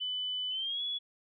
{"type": "tone with pitch glide", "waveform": "sine", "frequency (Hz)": [3000, 3387], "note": ["F#7", "G#7"], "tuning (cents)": [23, 33], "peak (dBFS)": -32, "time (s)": [0, 0.99], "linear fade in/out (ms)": 20, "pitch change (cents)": 210, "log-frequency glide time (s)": [0.5, 0.82], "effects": []}